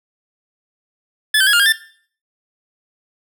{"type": "tone with pitch steps", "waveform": "25% pulse", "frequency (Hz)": [1728, 1546, 1663, 1412, 1617, 1778], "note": ["A6", "G6", "G#6", "F6", "G#6", "A6"], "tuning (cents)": [-32, -24, 2, 19, -47, 18], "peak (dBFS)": -7, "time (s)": [1.34, 1.724], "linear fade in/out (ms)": 5, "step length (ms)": 64, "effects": ["noise-tail reverb RT60 0.5 s tail -18 dB re dry"]}